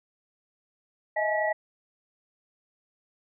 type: tone cluster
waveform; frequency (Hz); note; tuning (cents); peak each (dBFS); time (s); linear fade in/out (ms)
sine; 629 / 660 / 846 / 1936; D#5 / E5 / G#5 / B6; +19 / +2 / +32 / -35; -27 / -35 / -30 / -29; 1.16-1.53; 10
effects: none